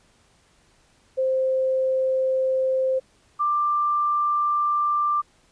sine tone pair in turn, 523.3 / 1183.3 Hz, C5 / D6, 0 / +13 cents, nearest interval octave + major second, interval 1413 cents, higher second, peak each -19 dBFS, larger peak neither, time 1.17-3 / 3.39-5.22 s, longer neither, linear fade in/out 20 ms, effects pink hiss -60 dBFS RMS until 5.51 s + resampled to 22050 Hz

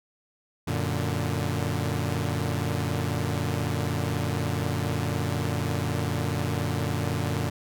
sawtooth chord, Gb augmented, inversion none, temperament equal, 92.5 / 116.54 / 146.83 Hz, Gb2 / Bb2 / D3, 0 / 0 / 0 cents, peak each -26 dBFS, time 0.67-7.5 s, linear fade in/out 10 ms, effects none

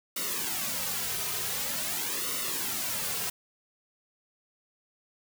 white noise with flanger, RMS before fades -32 dBFS, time 0.16-3.3 s, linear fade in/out 5 ms, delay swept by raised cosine 1.2 to 3.6 ms, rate 0.46 Hz, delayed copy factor -0.75, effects none

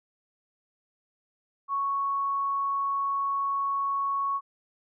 sine tone, 1108.7 Hz, C#6, in tune, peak -25 dBFS, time 1.68-4.41 s, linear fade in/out 50 ms, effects none

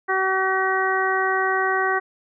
harmonic tone, 380 Hz, F#4, 46 cents sharp, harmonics 1 / 2 / 3 / 4 / 5, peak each -25 / -25 / -25 / -25 / -25 dBFS, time 0.08-2 s, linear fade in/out 20 ms, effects none

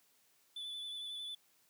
triangle tone with vibrato, 3479 Hz, A7, 20 cents flat, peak -40 dBFS, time 0.56-1.35 s, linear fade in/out 5 ms, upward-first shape sine, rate 11 Hz, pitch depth 21 cents each way, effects white hiss -71 dBFS RMS until 1.69 s + high-pass 100 Hz 12 dB/octave

